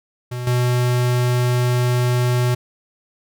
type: tone with level steps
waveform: square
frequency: 123.47 Hz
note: B2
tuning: in tune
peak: -25 / -16 dBFS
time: 0.31-2.55 s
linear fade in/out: 10 ms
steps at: 0.47 s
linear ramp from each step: 2 ms
effects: none